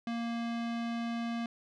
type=tone with low-pass filter; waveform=square; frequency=233.1 Hz; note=A#3; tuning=in tune; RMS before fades=-35 dBFS; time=0.07-1.46 s; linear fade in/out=2 ms; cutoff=3800 Hz; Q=0.96; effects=none